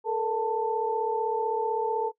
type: tone cluster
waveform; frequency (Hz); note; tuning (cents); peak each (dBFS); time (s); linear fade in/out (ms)
sine; 433 / 468.8 / 887; A4 / A#4 / A5; -28 / +10 / +14; -29 / -30 / -28; 0.04-2.12; 50
effects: noise-tail reverb RT60 0.1 s tail -20 dB re dry